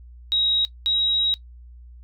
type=tone pair in turn; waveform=sine; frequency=3811 / 3827 Hz; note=A#7 / A#7; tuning=+38 / +45 cents; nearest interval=unison; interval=7 cents; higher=second; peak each=-18 dBFS; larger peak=neither; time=0.32-0.65 / 0.86-1.34 s; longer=second; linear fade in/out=0 ms; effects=noise-tail reverb RT60 0.1 s tail -17 dB re dry + added 60 Hz sine -41 dBFS peak until 2.03 s